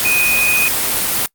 sine tone in noise, 2489 Hz, D#7, in tune, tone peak -13 dBFS, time 0.05-0.68 s, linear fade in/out 0 ms, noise white, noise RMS -17 dBFS, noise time 0-1.26 s, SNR +1 dB, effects noise-tail reverb RT60 0.1 s tail -25 dB re dry + Opus 32 kbps

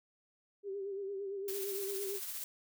sine tone with vibrato, 394.9 Hz, G4, 13 cents sharp, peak -37 dBFS, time 0.63-2.2 s, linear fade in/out 50 ms, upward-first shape sine, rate 8.8 Hz, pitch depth 51 cents each way
blue noise with tremolo, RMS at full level -40 dBFS, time 1.48-2.44 s, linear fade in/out 2 ms, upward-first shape triangle, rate 15 Hz, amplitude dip 40%
effects none

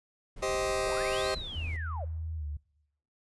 brown noise, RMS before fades -43 dBFS, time 0.36-1.77 s, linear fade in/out 10 ms
sawtooth chord, C minor, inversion second, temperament just, 392.4 / 523.3 / 627.9 Hz, G4 / C5 / Eb5, +2 / 0 / +16 cents, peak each -29 dBFS, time 0.42-1.35 s, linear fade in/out 10 ms
sine linear two-way sweep, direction up then down, 320 to 4371 to 489.6 Hz, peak -38 dBFS, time 0.86-2.05 s, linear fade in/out 10 ms, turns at 1.3 s
sine tone with pitch glide, 80.4 to 73.73 Hz, E2 to D2, -43 to +7 cents, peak -33 dBFS, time 1.55-2.57 s, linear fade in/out 5 ms, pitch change -150 cents, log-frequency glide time 2.36-2.45 s
effects noise-tail reverb RT60 0.9 s tail -24 dB re dry + resampled to 24000 Hz

